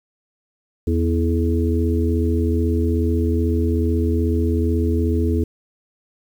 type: harmonic tone with a mistuned harmonic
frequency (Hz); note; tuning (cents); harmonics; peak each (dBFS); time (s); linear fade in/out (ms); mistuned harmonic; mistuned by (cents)
82.41; E2; 0; 1 / 3 / 4 / 5; -18 / -23 / -24 / -25; 0.87-5.44; 5; 5; +57
effects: 8-bit